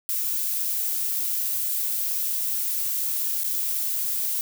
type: noise with dropouts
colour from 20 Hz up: violet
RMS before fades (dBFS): -26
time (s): 0.09-4.41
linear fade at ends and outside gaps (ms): 0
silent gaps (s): 3.435-3.443
effects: none